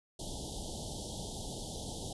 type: band-stop noise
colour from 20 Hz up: pink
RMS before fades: -41 dBFS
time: 0.19-2.13 s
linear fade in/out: 5 ms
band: 890 to 3100 Hz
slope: 96 dB/octave
effects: resampled to 24000 Hz